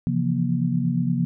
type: tone cluster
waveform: sine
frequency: 134 / 164.8 / 173.5 / 237.5 Hz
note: C3 / E3 / F3 / A#3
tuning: +42 / 0 / -11 / +33 cents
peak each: -25 / -28 / -24 / -25 dBFS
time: 0.07-1.25 s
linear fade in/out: 0 ms
effects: none